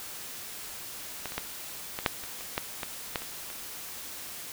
clicks, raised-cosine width 0.3 ms, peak -18 / -23 / -13 / -17 / -6 / -24 / -26 / -11 / -16 / -12 / -23 / -25 dBFS, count 12, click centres 1.257 / 1.321 / 1.38 / 1.989 / 2.062 / 2.237 / 2.409 / 2.579 / 2.832 / 3.158 / 3.22 / 3.502 s, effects white hiss -41 dBFS RMS until 4.52 s

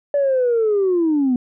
sine linear sweep, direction down, 579 to 240.9 Hz, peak -13 dBFS, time 0.14-1.36 s, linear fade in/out 2 ms, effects tanh soft clip ceiling -11 dBFS

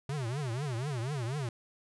square tone with vibrato, 130.81 Hz, C3, in tune, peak -33 dBFS, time 0.09-1.49 s, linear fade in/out 2 ms, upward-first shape triangle, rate 4.1 Hz, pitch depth 300 cents each way, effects resampled to 24000 Hz

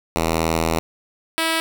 5% pulse tone pair in turn, 81.6 / 325.2 Hz, E2 / E4, -17 / -23 cents, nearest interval 2 octaves, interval 2394 cents, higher second, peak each -7 dBFS, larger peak neither, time 0.16-0.79 / 1.38-1.6 s, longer first, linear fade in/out 0 ms, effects 8-bit

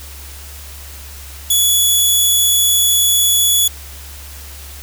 10% pulse tone, 3406 Hz, G#7, 43 cents sharp, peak -3 dBFS, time 1.5-3.68 s, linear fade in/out 5 ms, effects added 70 Hz sine -33 dBFS peak until 4.82 s + white hiss -36 dBFS RMS until 4.82 s

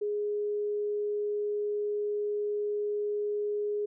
sine tone, 415.3 Hz, G#4, in tune, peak -28 dBFS, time 0.01-3.86 s, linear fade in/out 10 ms, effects none

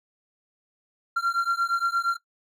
triangle beating tone pair, 1372 / 1380.6 Hz, F6 / F6, -31 / -20 cents, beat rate 8.6 Hz, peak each -23 dBFS, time 1.16-2.17 s, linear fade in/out 10 ms, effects noise-tail reverb RT60 0.1 s tail -18 dB re dry

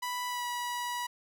sawtooth tone with pitch glide, 987.8 to 972 Hz, B5 to B5, 0 to -28 cents, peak -29 dBFS, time 0.02-1.07 s, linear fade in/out 10 ms, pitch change -28 cents, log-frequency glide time 0.28-0.45 s, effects none

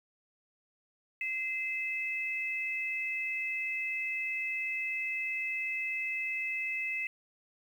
sine tone pair together, 2067 / 2604 Hz, C7 / E7, -22 / -22 cents, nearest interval major third, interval 400 cents, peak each -35 / -34 dBFS, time 1.21-7.07 s, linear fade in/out 2 ms, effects 10-bit

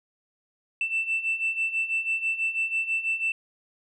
sine beating tone pair, 2663 / 2669.1 Hz, E7 / E7, +17 / +21 cents, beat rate 6.1 Hz, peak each -29 / -25 dBFS, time 0.81-3.32 s, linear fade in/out 2 ms, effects tanh soft clip ceiling -19 dBFS

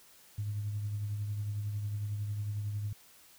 sine tone with tremolo, 103.83 Hz, G#2, in tune, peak -30 dBFS, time 0.38-2.93 s, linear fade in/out 5 ms, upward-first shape triangle, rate 11 Hz, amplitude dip 45%, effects tanh soft clip ceiling -26 dBFS + white hiss -59 dBFS RMS until 3.38 s

